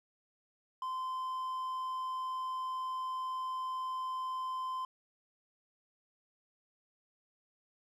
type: tone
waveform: triangle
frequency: 1033 Hz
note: C6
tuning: 22 cents flat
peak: -33 dBFS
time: 0.82-4.85 s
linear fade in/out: 2 ms
effects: none